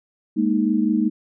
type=chord; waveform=sine; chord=Ab suspended second; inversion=none; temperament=equal; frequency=207.7 / 233.1 / 311.1 Hz; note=Ab3 / Bb3 / Eb4; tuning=0 / 0 / 0 cents; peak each=-21 dBFS; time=0.36-1.1 s; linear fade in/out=20 ms; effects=none